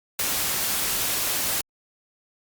white noise, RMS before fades -25 dBFS, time 0.19-1.61 s, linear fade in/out 2 ms, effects Opus 48 kbps

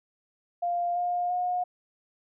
sine tone with pitch steps, 698.5 / 709.1 / 719.8 Hz, F5 / F5 / F#5, 0 / +26 / -48 cents, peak -25 dBFS, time 0.62-1.64 s, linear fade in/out 10 ms, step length 340 ms, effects none

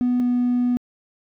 triangle tone pair in turn, 246.9 / 245.5 Hz, B3 / B3, 0 / -10 cents, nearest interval unison, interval 10 cents, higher first, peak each -14 dBFS, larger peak neither, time 0.01-0.2 / 0.2-0.77 s, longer second, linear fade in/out 0 ms, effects tanh soft clip ceiling -13 dBFS

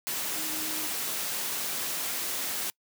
sine tone in noise, 311.8 Hz, D#4, 4 cents sharp, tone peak -41 dBFS, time 0.36-0.87 s, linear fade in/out 0 ms, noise white, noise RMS -32 dBFS, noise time 0.07-2.7 s, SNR -12 dB, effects noise-tail reverb RT60 0.1 s tail -26 dB re dry + high-pass 150 Hz 12 dB/octave

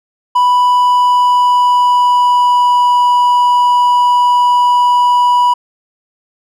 triangle tone with pitch glide, 987.8 to 979.3 Hz, B5 to B5, 0 to -15 cents, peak -5 dBFS, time 0.35-5.54 s, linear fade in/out 10 ms, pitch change -15 cents, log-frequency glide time 0.82-2.98 s, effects none

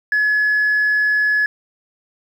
sine tone, 1700 Hz, G#6, 40 cents sharp, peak -12 dBFS, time 0.12-1.46 s, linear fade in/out 2 ms, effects tanh soft clip ceiling -11 dBFS + 8-bit

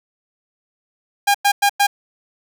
sawtooth tone bursts, 808 Hz, G#5, 48 cents flat, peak -8 dBFS, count 4, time 1.27-1.87 s, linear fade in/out 10 ms, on 75 ms, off 100 ms, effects none

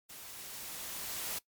white noise with level ramp, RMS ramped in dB -49 to -37 dBFS, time 0.09-1.39 s, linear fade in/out 10 ms, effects noise-tail reverb RT60 0.1 s tail -20 dB re dry + MP3 96 kbps

